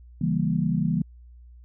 sine chord, C# diminished seventh, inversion none, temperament equal, 138.59 / 164.81 / 196 / 233.1 Hz, C#3 / E3 / G3 / Bb3, 0 / 0 / 0 / 0 cents, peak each -30 / -24 / -27 / -28 dBFS, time 0.21-1.02 s, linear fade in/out 5 ms, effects added 60 Hz sine -45 dBFS peak until 1.64 s

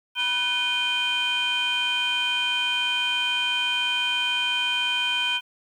sine tone cluster, 974 / 1502 / 2460 / 3123 Hz, B5 / F#6 / D#7 / G7, -24 / +26 / -20 / -7 cents, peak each -31 / -30 / -25 / -23 dBFS, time 0.15-5.41 s, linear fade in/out 50 ms, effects tanh soft clip ceiling -17 dBFS + 9-bit

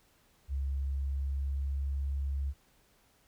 sine tone with pitch glide, 68.3 to 69.13 Hz, C#2 to C#2, -25 to -4 cents, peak -30 dBFS, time 0.48-2.54 s, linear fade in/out 50 ms, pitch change +21 cents, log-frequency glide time 0.63-1.97 s, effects pink hiss -67 dBFS RMS until 3.27 s

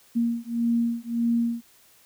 sine beating tone pair, 233.1 / 234.8 Hz, A#3 / A#3, 0 / +13 cents, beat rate 1.7 Hz, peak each -25 dBFS, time 0.15-1.62 s, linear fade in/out 20 ms, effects white hiss -57 dBFS RMS until 2.05 s

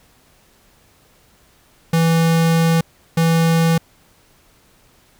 square tone bursts at uneven times, 164.81 Hz, E3, in tune, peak -13 dBFS, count 2, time 1.93-2.81 / 3.17-3.78 s, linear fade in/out 5 ms, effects pink hiss -54 dBFS RMS until 5.19 s

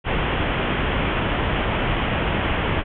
pink low-pass noise, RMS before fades -22 dBFS, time 0.04-2.84 s, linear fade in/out 50 ms, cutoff 3300 Hz, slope 96 dB/octave, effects none

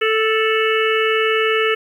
harmonic tone with a mistuned harmonic, 440 Hz, A4, in tune, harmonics 1 / 3 / 4 / 5 / 6 / 7, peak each -17 / -22 / -23 / -24 / -25 / -25 dBFS, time 0.01-1.75 s, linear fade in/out 10 ms, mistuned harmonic 7, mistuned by -79 cents, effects 8-bit

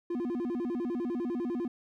triangle tone with vibrato, 291 Hz, D4, 16 cents flat, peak -28 dBFS, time 0.1-1.68 s, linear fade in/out 5 ms, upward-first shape square, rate 10 Hz, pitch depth 300 cents each way, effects none

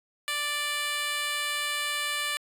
10% pulse tone with high-pass filter, 587.3 Hz, D5, in tune, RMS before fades -30 dBFS, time 0.28-2.37 s, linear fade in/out 0 ms, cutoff 1300 Hz, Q 0.69, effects resampled to 32000 Hz

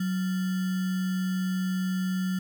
sine tone with sample-and-hold, 185.7 Hz, F#3, 7 cents sharp, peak -25 dBFS, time 0-2.39 s, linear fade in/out 5 ms, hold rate 1575 Hz, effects none

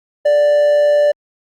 triangle tone with amplitude modulation, 587.3 Hz, D5, in tune, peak -6 dBFS, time 0.25-1.12 s, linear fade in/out 10 ms, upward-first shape sine, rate 152 Hz, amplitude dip 25%, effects Opus 32 kbps

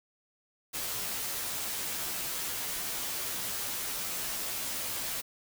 white noise with comb filter, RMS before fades -35 dBFS, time 0.73-5.22 s, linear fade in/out 20 ms, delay 13 ms, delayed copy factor -0.8, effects none

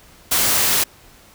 white noise, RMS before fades -17 dBFS, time 0.31-0.84 s, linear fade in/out 10 ms, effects pink hiss -48 dBFS RMS until 1.34 s

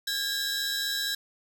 40% pulse tone cluster, 1619 / 1703 / 3828 / 3963 / 5340 Hz, G#6 / G#6 / A#7 / B7 / E8, -45 / +43 / +45 / +5 / +22 cents, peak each -33 / -40 / -31 / -32 / -37 dBFS, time 0.07-1.15 s, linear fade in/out 5 ms, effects none

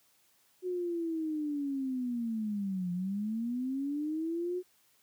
sine linear two-way sweep, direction down then up, 368.2 to 174.7 to 367.6 Hz, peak -31 dBFS, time 0.62-4.63 s, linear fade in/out 50 ms, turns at 2.92 s, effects white hiss -68 dBFS RMS until 5.02 s + high-pass 60 Hz 12 dB/octave

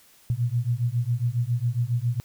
sine beating tone pair, 116.54 / 123.84 Hz, A#2 / B2, 0 / +5 cents, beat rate 7.3 Hz, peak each -25 dBFS, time 0.3-2.2 s, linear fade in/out 0 ms, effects white hiss -56 dBFS RMS until 2.24 s

